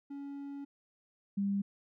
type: tone pair in turn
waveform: triangle / sine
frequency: 281 / 199.26 Hz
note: C#4 / G3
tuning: +24 / +29 cents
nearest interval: tritone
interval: 595 cents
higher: first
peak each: -38 / -29 dBFS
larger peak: second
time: 0.1-0.65 / 1.37-1.62 s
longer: first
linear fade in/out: 10 ms
effects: none